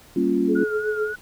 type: chord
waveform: sine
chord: G half-diminished seventh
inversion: none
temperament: equal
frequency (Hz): 196 / 233.1 / 277.2 / 349.2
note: G3 / Bb3 / Db4 / F4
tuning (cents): 0 / 0 / 0 / 0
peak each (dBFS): -26 / -25 / -22 / -22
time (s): 0.16-0.64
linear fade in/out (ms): 5
type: tone with tremolo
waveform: sine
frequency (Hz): 427.3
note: G#4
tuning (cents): +49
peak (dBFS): -19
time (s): 0.47-1.14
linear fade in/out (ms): 50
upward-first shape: triangle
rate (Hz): 7.7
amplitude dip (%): 70
type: tone with vibrato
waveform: sine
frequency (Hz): 1431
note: F6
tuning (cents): +42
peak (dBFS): -28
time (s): 0.55-1.16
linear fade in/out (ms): 10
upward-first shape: triangle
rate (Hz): 3.8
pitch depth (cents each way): 60
effects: pink hiss -50 dBFS RMS until 1.21 s